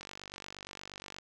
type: click train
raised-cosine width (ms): 0.2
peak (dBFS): -26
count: 58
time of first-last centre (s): 0.01-1.185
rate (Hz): 48.5
effects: none